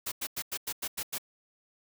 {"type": "noise bursts", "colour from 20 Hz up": "white", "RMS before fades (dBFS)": -34, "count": 8, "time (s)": [0.06, 1.183], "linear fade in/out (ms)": 10, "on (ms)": 59, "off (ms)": 93, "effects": []}